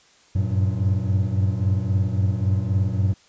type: tone cluster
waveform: triangle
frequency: 94.4 / 98.1 / 115.5 / 185.9 Hz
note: F#2 / G2 / A#2 / F#3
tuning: +35 / +2 / -16 / +8 cents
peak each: -20 / -22 / -23 / -28 dBFS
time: 0.35-3.14 s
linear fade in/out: 10 ms
effects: white hiss -55 dBFS RMS until 3.28 s + resampled to 16000 Hz